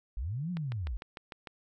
sine linear two-way sweep, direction up then down, 45.01 to 183.8 to 45.01 Hz, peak -32 dBFS, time 0.17-0.97 s, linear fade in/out 0 ms, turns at 0.51 s
click train, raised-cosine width 0.3 ms, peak -26 dBFS, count 7, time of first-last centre 0.57-1.472 s, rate 6.65 Hz
effects none

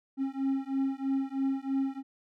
triangle beating tone pair, 268.6 / 271.7 Hz, C4 / C#4, +46 / -35 cents, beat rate 3.1 Hz, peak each -29 dBFS, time 0.17-2.03 s, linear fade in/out 50 ms, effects none

